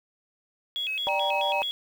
sine tone with vibrato, 2928 Hz, F#7, 19 cents flat, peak -27 dBFS, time 0.76-1.71 s, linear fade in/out 0 ms, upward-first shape square, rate 4.6 Hz, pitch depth 230 cents each way
sine chord, G minor, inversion second, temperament just, 588 / 784 / 940.8 Hz, D5 / G5 / Bb5, +2 / 0 / +16 cents, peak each -28 dBFS, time 1.07-1.62 s, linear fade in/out 0 ms
effects tanh soft clip ceiling -15 dBFS + 8-bit

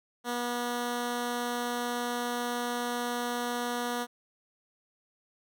10% pulse tone, 241.8 Hz, B3, 36 cents flat, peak -22 dBFS, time 0.24-4.07 s, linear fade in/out 50 ms, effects none

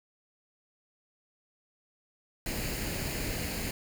pink noise with comb filter, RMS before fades -34 dBFS, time 2.46-3.71 s, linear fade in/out 2 ms, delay 0.43 ms, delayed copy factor +0.55, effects none

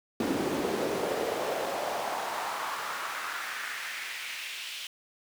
brown noise with high-pass filter sweep, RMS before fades -33 dBFS, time 0.2-4.87 s, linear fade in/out 2 ms, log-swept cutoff 280 to 3100 Hz, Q 2.2, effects none

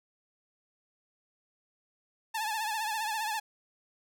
sawtooth tone with vibrato, 870 Hz, A5, 20 cents flat, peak -27 dBFS, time 2.34-3.4 s, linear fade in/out 10 ms, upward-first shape triangle, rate 15 Hz, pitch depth 89 cents each way, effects none

